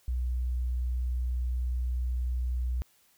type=tone; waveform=sine; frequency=61.74 Hz; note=B1; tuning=in tune; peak=-27 dBFS; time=0.08-2.82 s; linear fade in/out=0 ms; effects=white hiss -65 dBFS RMS until 3.17 s